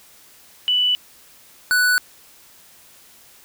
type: tone pair in turn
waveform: sine / square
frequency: 2973 / 1483.8 Hz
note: F#7 / F#6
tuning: +8 / +4 cents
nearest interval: octave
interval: 1204 cents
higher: first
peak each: -15 dBFS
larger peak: neither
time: 0.68-0.95 / 1.71-1.98 s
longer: neither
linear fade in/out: 0 ms
effects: white hiss -49 dBFS RMS until 3.44 s